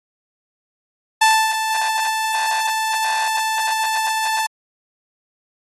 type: tone with ADSR envelope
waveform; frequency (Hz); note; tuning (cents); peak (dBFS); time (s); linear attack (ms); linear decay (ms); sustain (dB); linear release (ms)
sawtooth; 880; A5; 0; -6; 1.21-4.47; 9; 300; -9; 15
effects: AAC 32 kbps